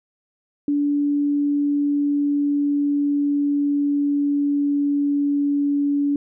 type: tone with pitch glide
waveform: sine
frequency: 288.8 to 285.8 Hz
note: D4 to D4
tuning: -29 to -47 cents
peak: -17 dBFS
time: 0.68-6.16 s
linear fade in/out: 2 ms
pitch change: -18 cents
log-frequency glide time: 0.82-5.67 s
effects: none